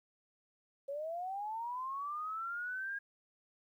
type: linear sweep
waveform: sine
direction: up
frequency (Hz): 544 to 1636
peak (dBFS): -37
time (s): 0.88-2.99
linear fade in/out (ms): 10
effects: 12-bit